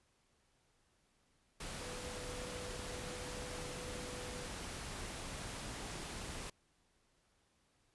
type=tone in noise; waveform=sine; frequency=496.7 Hz; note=B4; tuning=10 cents sharp; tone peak=-49 dBFS; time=1.81-4.46 s; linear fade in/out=5 ms; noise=pink; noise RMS=-45 dBFS; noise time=1.6-6.5 s; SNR=-7 dB; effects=pink hiss -75 dBFS RMS until 7.94 s + resampled to 24000 Hz